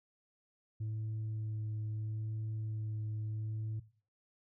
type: tone with vibrato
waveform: sine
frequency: 108.6 Hz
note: A2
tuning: 22 cents flat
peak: -33 dBFS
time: 0.8-3.8 s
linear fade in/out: 10 ms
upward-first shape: sine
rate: 0.76 Hz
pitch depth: 13 cents each way
effects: noise-tail reverb RT60 0.4 s tail -17 dB re dry + tanh soft clip ceiling -34 dBFS